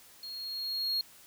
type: tone with level ramp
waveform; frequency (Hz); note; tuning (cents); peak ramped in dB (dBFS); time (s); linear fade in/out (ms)
triangle; 4283; C8; +40; -39 to -26; 0.23-1.01; 2
effects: white hiss -56 dBFS RMS until 1.26 s